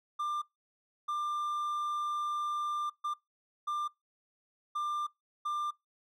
triangle tone bursts at uneven times, 1192 Hz, D6, 25 cents sharp, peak -29 dBFS, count 6, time 0.19-0.42 / 1.08-2.9 / 3.04-3.14 / 3.67-3.88 / 4.75-5.07 / 5.45-5.71 s, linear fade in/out 10 ms, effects noise-tail reverb RT60 0.2 s tail -26 dB re dry

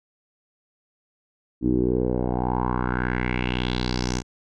10% pulse tone with low-pass filter sweep, 61.74 Hz, B1, in tune, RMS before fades -24 dBFS, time 1.61-4.23 s, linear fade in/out 50 ms, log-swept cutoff 290 to 6700 Hz, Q 4.1, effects none

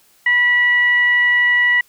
sine tone with frequency modulation, 1948 Hz, B6, 24 cents flat, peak -11 dBFS, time 0.26-1.81 s, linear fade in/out 5 ms, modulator 964 Hz, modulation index 0.27, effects white hiss -54 dBFS RMS until 1.88 s

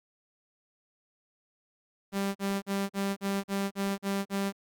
sawtooth tone bursts, 197.4 Hz, G3, 12 cents sharp, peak -24 dBFS, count 9, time 2.12-4.526 s, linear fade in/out 50 ms, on 230 ms, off 42 ms, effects Opus 48 kbps

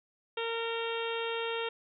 harmonic tone, 459.4 Hz, A#4, 25 cents flat, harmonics 1 / 2 / 3 / 4 / 5 / 6 / 7 / 8, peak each -34 / -40 / -41 / -45 / -45 / -41 / -42 / -45 dBFS, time 0.37-1.69 s, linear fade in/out 5 ms, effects none

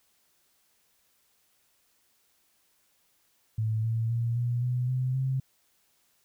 sine tone with pitch steps, 110 / 113.42 / 116.95 / 120.58 / 124.33 / 128.19 / 132.18 Hz, A2 / A#2 / A#2 / B2 / B2 / C3 / C3, 0 / -47 / +6 / -41 / +12 / -35 / +18 cents, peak -25 dBFS, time 3.58-5.4 s, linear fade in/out 5 ms, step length 260 ms, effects white hiss -69 dBFS RMS until 6.24 s

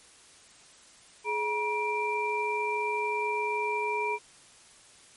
sine tone cluster, 423.1 / 958 / 2361 Hz, G#4 / A#5 / D7, +32 / +47 / +9 cents, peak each -32 / -30 / -32 dBFS, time 1.24-4.19 s, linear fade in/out 50 ms, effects white hiss -55 dBFS RMS until 5.16 s + MP3 48 kbps

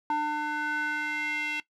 square tone with band-pass filter sweep, 300 Hz, D4, 37 cents sharp, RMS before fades -30 dBFS, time 0.1-1.6 s, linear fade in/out 2 ms, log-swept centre 970 to 2500 Hz, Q 3.6, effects noise-tail reverb RT60 0.1 s tail -18 dB re dry

